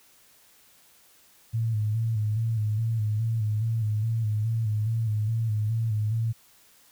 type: tone with vibrato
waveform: sine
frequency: 110 Hz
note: A2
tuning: in tune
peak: -23 dBFS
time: 1.53-6.33 s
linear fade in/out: 20 ms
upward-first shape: square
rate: 2.4 Hz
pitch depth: 55 cents each way
effects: white hiss -58 dBFS RMS until 6.91 s